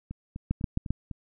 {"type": "two click trains", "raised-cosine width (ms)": 5, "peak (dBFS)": [-24, -13], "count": [5, 4], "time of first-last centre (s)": [[0.11, 1.113], [0.51, 0.906]], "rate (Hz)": [3.99, 7.58], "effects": []}